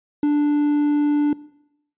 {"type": "tone with quantisation", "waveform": "triangle", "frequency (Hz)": 293.7, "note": "D4", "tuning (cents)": 0, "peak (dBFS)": -13, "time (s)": [0.23, 1.33], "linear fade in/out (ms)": 2, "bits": 7, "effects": ["noise-tail reverb RT60 0.8 s tail -20 dB re dry", "resampled to 8000 Hz"]}